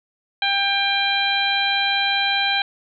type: harmonic tone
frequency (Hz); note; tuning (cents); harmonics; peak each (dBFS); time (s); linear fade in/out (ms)
795; G5; +24; 1 / 2 / 3 / 4 / 5; -24 / -24 / -24 / -24 / -24; 0.42-2.62; 2
effects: none

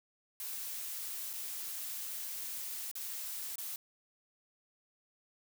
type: noise with dropouts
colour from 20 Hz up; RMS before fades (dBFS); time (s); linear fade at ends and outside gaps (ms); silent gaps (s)
blue; -41; 0.4-3.76; 1; 1.331-1.336 / 2.914-2.954 / 3.557-3.582
effects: none

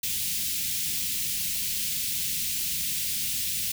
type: band-stop noise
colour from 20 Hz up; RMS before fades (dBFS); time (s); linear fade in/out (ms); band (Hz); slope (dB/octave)
white; -29; 0.03-3.72; 5; 230 to 2400; 24
effects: none

